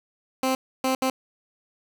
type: tone bursts at uneven times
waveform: 15% pulse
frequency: 261.6 Hz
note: C4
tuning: in tune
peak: -15 dBFS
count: 3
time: 0.43-0.55 / 0.84-0.95 / 1.02-1.1 s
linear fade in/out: 2 ms
effects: none